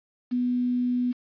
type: tone with quantisation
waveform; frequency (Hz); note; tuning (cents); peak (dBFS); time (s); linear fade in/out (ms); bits
sine; 246.9; B3; 0; -22; 0.31-1.13; 20; 8
effects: resampled to 11025 Hz